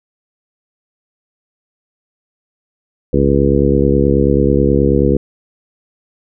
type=harmonic tone with a mistuned harmonic; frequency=69.3 Hz; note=C#2; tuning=in tune; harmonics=1 / 2 / 3 / 4 / 5 / 6 / 7; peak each=-17 / -17 / -17 / -17 / -17 / -17 / -17 dBFS; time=3.13-5.17 s; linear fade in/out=5 ms; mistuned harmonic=1; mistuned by=-110 cents; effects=none